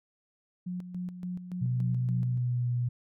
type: tone with tremolo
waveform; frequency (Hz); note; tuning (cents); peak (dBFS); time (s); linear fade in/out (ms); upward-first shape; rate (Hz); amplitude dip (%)
sine; 180; F#3; -47; -32; 0.66-2.38; 10; square; 3.5; 60
type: tone with pitch glide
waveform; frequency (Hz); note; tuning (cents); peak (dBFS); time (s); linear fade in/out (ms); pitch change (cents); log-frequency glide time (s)
sine; 124.5 to 121.87; B2 to B2; +14 to -23; -26; 1.61-2.89; 10; -37; 2.23-2.69
effects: none